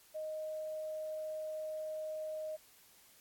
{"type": "tone", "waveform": "sine", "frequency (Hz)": 622.3, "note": "D#5", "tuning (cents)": 0, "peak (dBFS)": -38, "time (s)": [0.14, 2.57], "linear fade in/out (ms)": 20, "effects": ["white hiss -63 dBFS RMS until 3.2 s", "AAC 64 kbps"]}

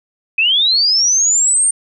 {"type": "linear sweep", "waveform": "sine", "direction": "up", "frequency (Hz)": [2489, 8870], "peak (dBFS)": -10, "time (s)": [0.38, 1.71], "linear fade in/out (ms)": 5, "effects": []}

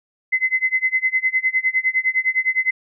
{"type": "tone with tremolo", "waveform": "sine", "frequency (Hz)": 2047, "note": "C7", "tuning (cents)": -38, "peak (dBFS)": -13, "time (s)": [0.32, 2.71], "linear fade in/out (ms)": 10, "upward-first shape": "sine", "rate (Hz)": 9.8, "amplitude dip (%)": 95, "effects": []}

